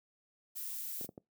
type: noise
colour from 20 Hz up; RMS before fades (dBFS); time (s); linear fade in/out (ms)
violet; -41; 0.55-1.07; 20
type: clicks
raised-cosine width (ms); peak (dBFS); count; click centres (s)
2; -32; 4; 1.012 / 1.046 / 1.091 / 1.178
effects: noise-tail reverb RT60 0.2 s tail -23 dB re dry + high-pass 150 Hz 12 dB/octave